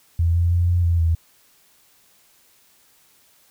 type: tone with pitch steps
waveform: sine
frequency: 84.1 / 85.9 / 87 / 87.8 / 85.1 / 82.3 Hz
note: E2 / F2 / F2 / F2 / F2 / E2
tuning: +35 / -28 / -6 / +10 / -44 / -2 cents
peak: -15 dBFS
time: 0.19-1.15 s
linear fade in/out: 5 ms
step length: 160 ms
effects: white hiss -57 dBFS RMS until 3.5 s